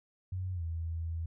sine tone with pitch glide, 92.5 to 82.41 Hz, F#2 to E2, 0 to 0 cents, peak -33 dBFS, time 0.32-1.26 s, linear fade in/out 5 ms, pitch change -200 cents, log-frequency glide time 0.53-0.63 s, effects none

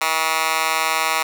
10% pulse tone with high-pass filter, 160 Hz, D#3, 49 cents sharp, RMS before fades -20 dBFS, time 0.01-1.23 s, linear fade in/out 5 ms, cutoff 1300 Hz, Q 1.6, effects none

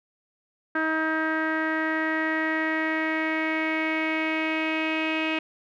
sawtooth tone with low-pass filter sweep, 316.9 Hz, D#4, 32 cents sharp, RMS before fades -26 dBFS, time 0.75-5.39 s, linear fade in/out 5 ms, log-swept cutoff 1600 to 2600 Hz, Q 6.1, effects none

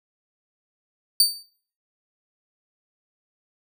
sawtooth tone with exponential decay, 4599 Hz, D8, 37 cents flat, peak -8 dBFS, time 1.2-1.43 s, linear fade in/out 2 ms, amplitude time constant 49 ms, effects noise-tail reverb RT60 0.5 s tail -17 dB re dry

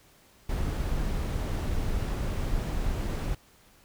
brown noise, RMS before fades -29 dBFS, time 0.49-3.35 s, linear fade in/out 5 ms, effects pink hiss -59 dBFS RMS until 3.84 s

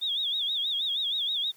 sine tone with vibrato, 3520 Hz, A7, in tune, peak -26 dBFS, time 0.01-1.52 s, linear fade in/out 20 ms, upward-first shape sine, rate 6.3 Hz, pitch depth 140 cents each way, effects white hiss -59 dBFS RMS until 1.56 s

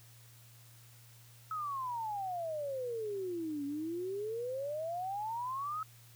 sine exponential two-way sweep, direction down then up, 1300 to 278.3 to 1300 Hz, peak -35 dBFS, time 1.51-5.83 s, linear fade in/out 2 ms, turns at 3.65 s, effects added 117 Hz sine -57 dBFS peak until 6.15 s + white hiss -61 dBFS RMS until 6.15 s

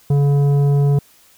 sine tone with tanh clipping, 142.2 Hz, C#3, 45 cents sharp, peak -13 dBFS, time 0.1-0.99 s, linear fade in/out 5 ms, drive 10 dB, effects white hiss -51 dBFS RMS until 1.37 s

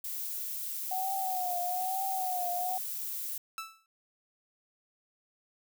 violet noise, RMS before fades -37 dBFS, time 0.04-3.38 s, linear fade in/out 5 ms
sine tone with vibrato, 740 Hz, F#5, in tune, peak -31 dBFS, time 0.91-2.78 s, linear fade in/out 5 ms, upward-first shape triangle, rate 1.1 Hz, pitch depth 87 cents each way
sawtooth tone with exponential decay, 1318.5 Hz, E6, in tune, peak -30 dBFS, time 3.58-3.86 s, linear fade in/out 1 ms, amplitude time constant 60 ms
effects none

